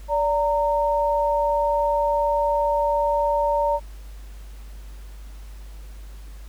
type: tone pair together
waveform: sine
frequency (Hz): 580 / 920.7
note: D5 / A#5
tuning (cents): -22 / -22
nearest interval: minor sixth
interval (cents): 800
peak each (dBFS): -21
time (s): 0.08-3.8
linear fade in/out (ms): 50
effects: added 50 Hz sine -36 dBFS peak until 6.48 s + pink hiss -52 dBFS RMS until 6.48 s